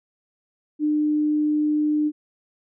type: tone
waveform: sine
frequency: 301.1 Hz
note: D4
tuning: 43 cents sharp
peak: -18 dBFS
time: 0.79-2.12 s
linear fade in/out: 50 ms
effects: none